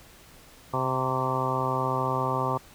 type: harmonic tone with a mistuned harmonic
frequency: 130.3 Hz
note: C3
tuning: 7 cents flat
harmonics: 1 / 2 / 3 / 4 / 5 / 6 / 7 / 8 / 9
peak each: -31 / -36 / -34 / -34 / -35 / -36 / -31 / -33 / -31 dBFS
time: 0.73-2.58 s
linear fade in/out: 10 ms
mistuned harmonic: 9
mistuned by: -24 cents
effects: pink hiss -52 dBFS RMS until 2.74 s